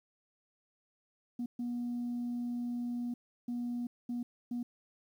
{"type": "tone bursts at uneven times", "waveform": "sine", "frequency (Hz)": 241.4, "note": "B3", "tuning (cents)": -39, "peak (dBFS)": -32, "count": 5, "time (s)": [[1.39, 1.46], [1.59, 3.14], [3.48, 3.87], [4.09, 4.23], [4.51, 4.63]], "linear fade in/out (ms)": 5, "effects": ["tanh soft clip ceiling -31 dBFS", "11-bit"]}